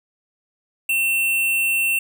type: tone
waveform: square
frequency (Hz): 2700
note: E7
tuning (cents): +41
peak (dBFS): -18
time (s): 0.89-1.99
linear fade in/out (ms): 5
effects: none